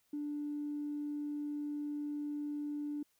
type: tone with tanh clipping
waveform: triangle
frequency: 293.7 Hz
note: D4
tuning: in tune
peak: -36 dBFS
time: 0.13-3.03 s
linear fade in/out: 5 ms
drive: 4 dB
effects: white hiss -75 dBFS RMS until 3.19 s